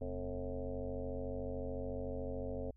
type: tone with frequency modulation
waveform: sine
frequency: 257.5 Hz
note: C4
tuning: 28 cents flat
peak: -37 dBFS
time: 0.01-2.71 s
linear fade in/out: 5 ms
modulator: 93.8 Hz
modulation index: 3.8
effects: added 60 Hz sine -60 dBFS peak until 2.76 s